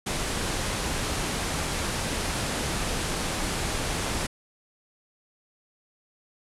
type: low-pass noise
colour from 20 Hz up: pink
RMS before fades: -29 dBFS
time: 0.06-4.27 s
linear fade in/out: 10 ms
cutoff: 11000 Hz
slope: 48 dB/octave
effects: none